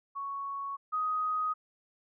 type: tone pair in turn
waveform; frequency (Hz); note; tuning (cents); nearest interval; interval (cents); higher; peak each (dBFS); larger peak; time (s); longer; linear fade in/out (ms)
sine; 1111 / 1252.1; C#6 / D#6; +4 / +11; major second; 207; second; -34 / -28; second; 0.15-0.77 / 0.92-1.54; neither; 20
effects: none